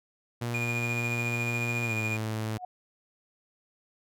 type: tone with pitch glide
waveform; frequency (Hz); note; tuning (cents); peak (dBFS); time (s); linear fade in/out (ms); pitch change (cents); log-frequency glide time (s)
sawtooth; 118.9 to 109.66; A#2 to A2; +35 to -5; -26; 0.41-2.58; 10; -140; 1.84-1.95
type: tone with tremolo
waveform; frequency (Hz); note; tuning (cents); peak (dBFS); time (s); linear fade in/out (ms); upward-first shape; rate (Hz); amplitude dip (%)
triangle; 2434; D#7; -39; -27; 0.54-2.17; 5; sine; 14; 45
type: tone with exponential growth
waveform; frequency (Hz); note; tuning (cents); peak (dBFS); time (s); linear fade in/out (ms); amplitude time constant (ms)
sine; 729; F#5; -26; -32; 2.52-2.65; 5; 27
effects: none